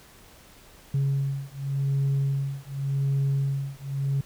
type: beating tone pair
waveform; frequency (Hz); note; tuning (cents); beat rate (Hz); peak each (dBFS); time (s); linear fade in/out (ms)
sine; 137.5 / 138.38; C#3 / C#3; -14 / -3; 0.88; -25; 0.94-4.21; 5
effects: tanh soft clip ceiling -19 dBFS + pink hiss -52 dBFS RMS until 4.25 s